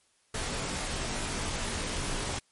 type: noise with comb filter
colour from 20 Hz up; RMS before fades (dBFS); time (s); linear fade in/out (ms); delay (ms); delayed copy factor
pink; -33; 0.34-2.39; 5; 19; -1
effects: white hiss -68 dBFS RMS until 2.51 s + MP3 48 kbps